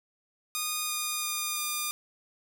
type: tone with pitch steps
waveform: 5% pulse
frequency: 1230 / 1222.2 / 1214.5 / 1206.8 Hz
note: D#6 / D#6 / D#6 / D6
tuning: -20 / -31 / -42 / +47 cents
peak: -18 dBFS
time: 0.55-1.91 s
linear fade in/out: 0 ms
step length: 340 ms
effects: none